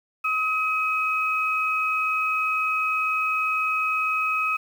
sine tone pair together, 1271 / 2538 Hz, D#6 / D#7, +36 / +34 cents, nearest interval octave, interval 1198 cents, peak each -24 dBFS, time 0.24-4.57 s, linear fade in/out 10 ms, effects 8-bit

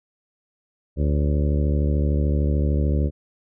harmonic tone with a mistuned harmonic, 73.4 Hz, D2, in tune, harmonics 1 / 2 / 3 / 4 / 5 / 6 / 7 / 8, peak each -19 / -25 / -29 / -31 / -33 / -35 / -36 / -37 dBFS, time 0.96-3.11 s, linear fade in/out 50 ms, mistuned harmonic 8, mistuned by -50 cents, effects none

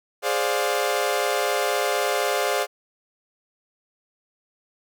sawtooth chord, D half-diminished seventh, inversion second, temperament equal with one note detuned, 415.3 / 523.3 / 587.3 / 707.8 Hz, Ab4 / C5 / D5 / F5, 0 / 0 / 0 / +23 cents, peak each -23 dBFS, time 0.22-2.67 s, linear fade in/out 50 ms, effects none

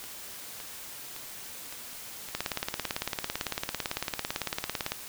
two click trains, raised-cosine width 0.2 ms, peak -24 / -12 dBFS, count 8 / 47, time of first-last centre 0.04-3.973 / 2.35-4.92 s, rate 1.78 / 17.9 Hz, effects white hiss -43 dBFS RMS until 5.08 s

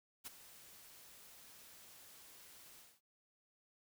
white noise with ADSR envelope, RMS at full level -45 dBFS, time 0.24-3.01 s, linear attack 28 ms, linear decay 16 ms, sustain -14 dB, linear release 230 ms, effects none

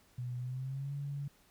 sine tone with pitch glide, 123.47 to 141.83 Hz, B2 to C#3, 0 to +40 cents, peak -36 dBFS, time 0.18-1.28 s, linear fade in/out 5 ms, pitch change +240 cents, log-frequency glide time 0.39-0.94 s, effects pink hiss -66 dBFS RMS until 1.5 s

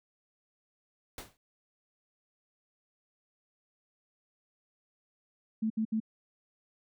pink noise with exponential decay, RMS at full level -39 dBFS, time 1.18-1.37 s, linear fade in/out 1 ms, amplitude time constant 41 ms
sine tone bursts, 220 Hz, A3, in tune, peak -27 dBFS, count 3, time 5.62-6.002 s, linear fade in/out 10 ms, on 82 ms, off 68 ms
effects none

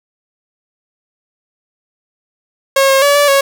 sawtooth tone with pitch steps, 544 / 539 / 571 / 578 / 552 Hz, C#5 / C#5 / D5 / D5 / C#5, -33 / -49 / -49 / -28 / -7 cents, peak -4 dBFS, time 2.76-3.41 s, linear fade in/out 5 ms, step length 130 ms, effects none

